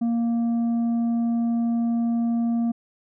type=tone with tanh clipping; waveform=triangle; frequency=233.1 Hz; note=A#3; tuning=in tune; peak=-21 dBFS; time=0.01-2.72 s; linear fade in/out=10 ms; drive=9 dB; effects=none

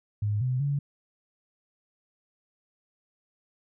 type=tone with pitch steps; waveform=sine; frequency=104.2 / 127.4 / 142 Hz; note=G#2 / C3 / C#3; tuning=+6 / -46 / +42 cents; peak=-24 dBFS; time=0.22-0.79 s; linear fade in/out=5 ms; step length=190 ms; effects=none

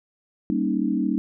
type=chord; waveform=sine; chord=Eb dominant seventh; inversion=first; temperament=equal; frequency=196 / 233.1 / 277.2 / 311.1 Hz; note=G3 / Bb3 / Db4 / Eb4; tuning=0 / 0 / 0 / 0 cents; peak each=-26 dBFS; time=0.5-1.18 s; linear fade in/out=0 ms; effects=none

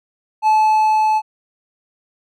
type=tone with level ramp; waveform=triangle; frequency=865 Hz; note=A5; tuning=30 cents flat; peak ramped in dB=-8 to -11 dBFS; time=0.42-1.22 s; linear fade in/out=50 ms; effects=none

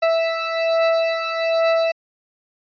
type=beating tone pair; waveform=40% pulse; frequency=658 / 659.2 Hz; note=E5 / E5; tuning=-3 / 0 cents; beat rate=1.2 Hz; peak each=-18 / -21 dBFS; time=0.02-1.92 s; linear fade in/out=10 ms; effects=resampled to 11025 Hz

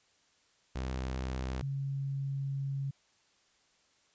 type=tone pair in turn; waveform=sawtooth / sine; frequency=64.5 / 137.5 Hz; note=C2 / C#3; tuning=-24 / -14 cents; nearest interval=octave + minor second; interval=1310 cents; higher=second; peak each=-30 / -32 dBFS; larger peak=first; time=0.75-1.62 / 1.62-2.91 s; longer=second; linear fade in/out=10 ms; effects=white hiss -69 dBFS RMS until 4.14 s + resampled to 16000 Hz

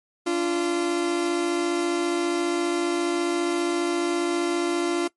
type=tone pair together; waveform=40% pulse; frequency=289.9 / 344.7 Hz; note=D4 / F4; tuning=-22 / -23 cents; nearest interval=minor third; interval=299 cents; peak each=-27 / -22 dBFS; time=0.26-5.08 s; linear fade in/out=10 ms; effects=noise-tail reverb RT60 0.1 s tail -20 dB re dry + MP3 48 kbps

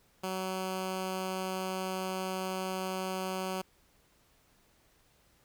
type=tone; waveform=10% pulse; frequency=187.6 Hz; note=F#3; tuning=24 cents sharp; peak=-25 dBFS; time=0.23-3.62 s; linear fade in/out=10 ms; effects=pink hiss -67 dBFS RMS until 5.44 s

